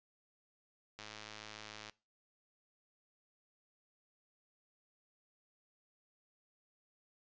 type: click train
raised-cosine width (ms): 0.2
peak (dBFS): -30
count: 98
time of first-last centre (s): 0.99-1.897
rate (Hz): 107
effects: noise-tail reverb RT60 0.3 s tail -22 dB re dry + resampled to 16000 Hz